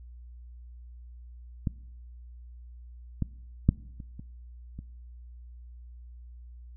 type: clicks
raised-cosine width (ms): 5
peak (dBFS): -15 / -15 / -6 / -29 / -28 / -27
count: 6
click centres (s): 1.672 / 3.223 / 3.69 / 4.002 / 4.195 / 4.79
effects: noise-tail reverb RT60 0.9 s tail -23 dB re dry + added 60 Hz sine -44 dBFS peak until 6.76 s